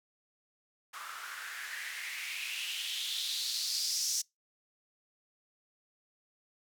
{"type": "noise with band-pass filter sweep", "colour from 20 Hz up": "blue", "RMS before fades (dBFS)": -37, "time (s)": [0.93, 4.22], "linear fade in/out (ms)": 10, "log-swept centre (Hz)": [1200, 5900], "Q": 4.1, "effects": ["noise-tail reverb RT60 0.2 s tail -26 dB re dry"]}